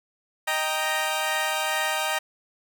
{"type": "chord", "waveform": "15% pulse", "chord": "Eb major", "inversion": "none", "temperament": "equal", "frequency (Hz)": [622.3, 784, 932.3], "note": ["Eb5", "G5", "Bb5"], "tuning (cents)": [0, 0, 0], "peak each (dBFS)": -22, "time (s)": [0.47, 2.19], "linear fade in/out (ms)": 10, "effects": []}